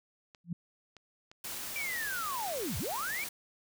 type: clicks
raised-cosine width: 0.2 ms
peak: -34 dBFS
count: 3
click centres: 0.348 / 0.967 / 1.315 s
type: tone with exponential growth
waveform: sine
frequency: 171.6 Hz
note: F3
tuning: 30 cents flat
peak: -29 dBFS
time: 0.44-0.53 s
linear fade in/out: 5 ms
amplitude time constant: 19 ms
type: noise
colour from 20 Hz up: white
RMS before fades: -40 dBFS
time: 1.44-3.29 s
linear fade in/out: 5 ms
type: linear two-way sweep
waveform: sine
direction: down then up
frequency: 2365 to 61 to 2365 Hz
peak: -34 dBFS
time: 1.76-3.24 s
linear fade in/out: 0 ms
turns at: 2.78 s
effects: none